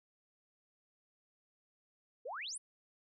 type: exponential sweep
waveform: sine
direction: up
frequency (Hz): 437.4 to 10460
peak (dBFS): -40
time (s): 2.25-2.58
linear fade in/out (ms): 10
effects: none